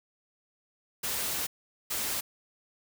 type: noise bursts at uneven times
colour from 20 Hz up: white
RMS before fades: -32 dBFS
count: 2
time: 1.03-1.47 / 1.9-2.21 s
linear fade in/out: 10 ms
effects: none